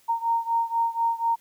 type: beating tone pair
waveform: sine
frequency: 922 / 926.1 Hz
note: A#5 / A#5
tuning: -19 / -12 cents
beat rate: 4.1 Hz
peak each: -24 / -26 dBFS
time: 0.08-1.36 s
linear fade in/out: 20 ms
effects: white hiss -60 dBFS RMS until 1.4 s + high-pass 60 Hz 12 dB/octave